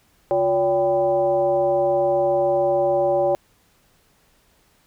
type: tone with frequency modulation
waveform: sine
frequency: 571 Hz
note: D5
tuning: 49 cents flat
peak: -16 dBFS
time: 0.31-3.35 s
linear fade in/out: 0 ms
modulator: 215 Hz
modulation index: 0.92
effects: pink hiss -60 dBFS RMS until 4.86 s